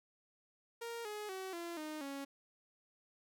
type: tone with pitch steps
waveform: sawtooth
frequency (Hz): 466.2 / 420.2 / 378.7 / 341.3 / 307.6 / 277.2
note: A#4 / G#4 / F#4 / F4 / D#4 / C#4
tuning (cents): 0 / +20 / +40 / -40 / -20 / 0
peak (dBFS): -38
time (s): 0.81-2.25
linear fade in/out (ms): 10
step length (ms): 240
effects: none